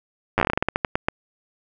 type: slowing click train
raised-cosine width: 0.5 ms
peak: -4 dBFS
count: 16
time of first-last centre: 0.38-1.085 s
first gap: 9 ms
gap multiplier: 1.21
effects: none